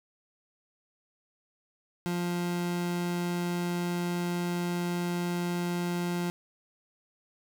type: tone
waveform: 30% pulse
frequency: 175.1 Hz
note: F3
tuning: 5 cents sharp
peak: -26 dBFS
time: 2.06-6.3 s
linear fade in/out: 0 ms
effects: none